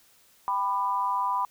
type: tone with amplitude modulation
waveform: sine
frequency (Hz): 993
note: B5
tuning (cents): +9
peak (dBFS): -20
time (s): 0.48-1.45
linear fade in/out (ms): 0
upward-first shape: sine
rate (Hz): 206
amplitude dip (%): 85
effects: white hiss -60 dBFS RMS until 1.5 s